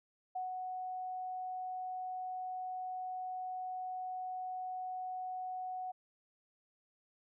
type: tone with ADSR envelope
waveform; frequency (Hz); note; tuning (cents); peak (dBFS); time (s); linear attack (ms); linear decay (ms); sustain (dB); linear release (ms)
sine; 740; F#5; 0; -35; 0.35-5.92; 10; 140; -3; 13
effects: none